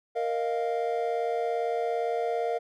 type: chord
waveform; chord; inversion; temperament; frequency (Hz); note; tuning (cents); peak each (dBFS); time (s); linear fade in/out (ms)
triangle; Bb suspended fourth; none; just; 466.2 / 621.6 / 699.2; Bb4 / Eb5 / F5; 0 / -2 / +2; -27 / -32 / -28; 0.15-2.59; 20
effects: none